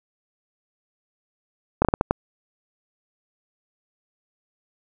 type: slowing click train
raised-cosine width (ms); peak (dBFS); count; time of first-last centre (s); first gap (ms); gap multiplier
1; -3; 6; 1.82-2.11; 28; 1.37
effects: none